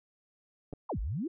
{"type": "clicks", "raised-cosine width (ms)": 2, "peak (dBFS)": [-29, -29], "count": 2, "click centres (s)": [0.728, 0.735]}
{"type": "exponential two-way sweep", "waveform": "sine", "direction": "down then up", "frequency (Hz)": [1210, 44.59, 373.7], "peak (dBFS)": -31, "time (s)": [0.89, 1.28], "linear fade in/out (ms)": 10, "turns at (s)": 1}
{"effects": []}